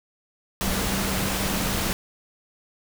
sine tone in noise, 193.6 Hz, G3, 21 cents flat, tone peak -30 dBFS, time 0.61-1.93 s, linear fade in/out 0 ms, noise pink, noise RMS -26 dBFS, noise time 0.61-1.93 s, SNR -7 dB, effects none

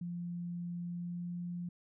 sine tone with pitch glide, 173.8 to 175.01 Hz, F3 to F3, -8 to +4 cents, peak -37 dBFS, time 0.01-1.69 s, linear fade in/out 5 ms, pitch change +12 cents, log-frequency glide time 0.81-1.37 s, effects none

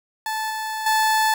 30% pulse tone with level steps, 873 Hz, A5, 14 cents flat, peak -21 / -23 / -14 dBFS, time 0.26-1.34 s, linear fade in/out 2 ms, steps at 0.5 / 0.86 s, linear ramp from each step 5 ms, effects none

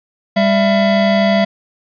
square tone pair together, 198.6 / 668 Hz, G3 / E5, +23 / +23 cents, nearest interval octave + major sixth, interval 2100 cents, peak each -14 dBFS, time 0.36-1.45 s, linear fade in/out 10 ms, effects resampled to 11025 Hz + 8-bit

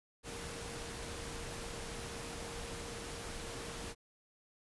sine tone in noise, 466.5 Hz, A#4, 1 cent sharp, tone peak -50 dBFS, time 0.23-3.95 s, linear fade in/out 50 ms, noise pink, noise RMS -44 dBFS, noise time 0.23-3.95 s, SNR -9 dB, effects resampled to 24000 Hz

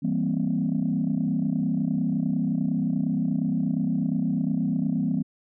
sine chord, C dominant seventh, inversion first, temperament equal, 164.81 / 196 / 233.1 / 261.6 Hz, E3 / G3 / Bb3 / C4, 0 / 0 / 0 / 0 cents, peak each -27 dBFS, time 0.02-5.23 s, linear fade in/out 20 ms, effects tanh soft clip ceiling -15 dBFS

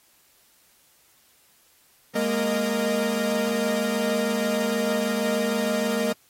45% pulse tone cluster, 206.5 / 232.9 / 464.2 / 617 Hz, G#3 / A#3 / A#4 / D#5, -10 / -1 / -7 / -15 cents, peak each -28 dBFS, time 2.15-6.13 s, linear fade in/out 10 ms, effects white hiss -60 dBFS RMS until 6.29 s + AAC 48 kbps

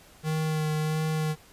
square tone with vibrato, 155.56 Hz, D#3, in tune, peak -26 dBFS, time 0.23-1.36 s, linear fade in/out 50 ms, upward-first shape sine, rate 1.5 Hz, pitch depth 17 cents each way, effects pink hiss -54 dBFS RMS until 1.52 s + resampled to 32000 Hz

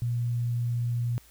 sine tone, 119.6 Hz, A#2, 45 cents sharp, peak -25 dBFS, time 0.02-1.18 s, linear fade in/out 0 ms, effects added 60 Hz sine -58 dBFS peak until 1.3 s + white hiss -57 dBFS RMS until 1.3 s

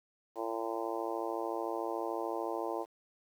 harmonic tone, 113.6 Hz, A#2, 44 cents flat, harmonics 3 / 4 / 5 / 6 / 7 / 8 / 9, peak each -39 / -40 / -41 / -42 / -42 / -43 / -44 dBFS, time 0.35-2.86 s, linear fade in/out 50 ms, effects 10-bit

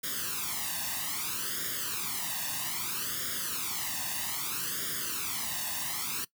white noise with flanger, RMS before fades -34 dBFS, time 0.03-6.25 s, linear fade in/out 10 ms, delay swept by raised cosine 0.58 to 1.11 ms, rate 0.62 Hz, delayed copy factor +0.85, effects noise-tail reverb RT60 0.1 s tail -20 dB re dry + high-pass 100 Hz 12 dB/octave

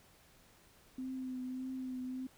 sine tone with vibrato, 257.3 Hz, C4, 29 cents flat, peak -38 dBFS, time 0.98-2.27 s, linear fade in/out 5 ms, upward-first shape triangle, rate 1.7 Hz, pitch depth 29 cents each way, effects pink hiss -64 dBFS RMS until 2.37 s

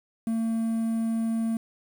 triangle tone with quantisation, 226.1 Hz, A3, 47 cents sharp, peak -22 dBFS, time 0.27-1.57 s, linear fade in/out 2 ms, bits 8, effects none

